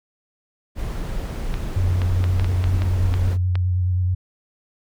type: noise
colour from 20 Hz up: brown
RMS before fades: -26 dBFS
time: 0.75-3.38 s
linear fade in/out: 50 ms
type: clicks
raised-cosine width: 0.3 ms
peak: -14 dBFS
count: 9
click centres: 1.541 / 2.018 / 2.241 / 2.397 / 2.445 / 2.641 / 2.82 / 3.14 / 3.555 s
type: tone with vibrato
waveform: sine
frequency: 90.8 Hz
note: F#2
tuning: 32 cents flat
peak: -17 dBFS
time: 1.76-4.15 s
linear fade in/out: 10 ms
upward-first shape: square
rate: 9.5 Hz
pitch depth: 23 cents each way
effects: none

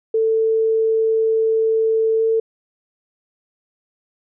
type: tone with pitch glide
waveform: sine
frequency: 444.8 to 447.9 Hz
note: A4 to A4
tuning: +19 to +31 cents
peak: -14 dBFS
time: 0.14-2.4 s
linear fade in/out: 5 ms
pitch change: +12 cents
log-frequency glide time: 2.17-2.22 s
effects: none

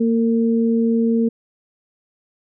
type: tone pair together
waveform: sine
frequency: 230 / 456 Hz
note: A#3 / A#4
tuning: -23 / -38 cents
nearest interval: octave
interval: 1185 cents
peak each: -15 / -21 dBFS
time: 0-1.29 s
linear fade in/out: 10 ms
effects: none

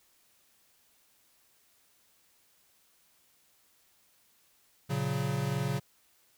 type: chord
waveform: square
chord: F# major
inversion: first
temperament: equal with one note detuned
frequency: 116.54 / 138.59 / 183.08 Hz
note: A#2 / C#3 / F#3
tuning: 0 / 0 / -18 cents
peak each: -36 / -32 / -37 dBFS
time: 4.89-5.8 s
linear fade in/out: 20 ms
effects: white hiss -67 dBFS RMS until 6.37 s

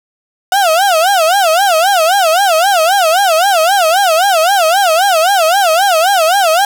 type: tone with vibrato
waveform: 35% pulse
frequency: 715 Hz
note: F5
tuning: 41 cents sharp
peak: -6 dBFS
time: 0.52-6.65 s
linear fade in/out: 2 ms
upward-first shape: sine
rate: 3.8 Hz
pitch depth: 220 cents each way
effects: none

